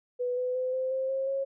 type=tone with pitch steps; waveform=sine; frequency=493.9 / 502 / 510.1 / 518.5 / 526.9 / 535.5 / 544.2 Hz; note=B4 / B4 / C5 / C5 / C5 / C5 / C#5; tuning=0 / +28 / -44 / -16 / +12 / +40 / -32 cents; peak=-27 dBFS; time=0.19-1.45 s; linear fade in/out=20 ms; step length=180 ms; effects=none